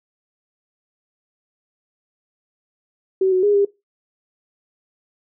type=tone with pitch steps; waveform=sine; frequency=379.9 / 370.5 / 411.4 / 401.8 Hz; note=F#4 / F#4 / G#4 / G4; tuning=+46 / +2 / -16 / +43 cents; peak=-13 dBFS; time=3.21-3.65 s; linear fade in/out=5 ms; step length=110 ms; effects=noise-tail reverb RT60 0.2 s tail -19 dB re dry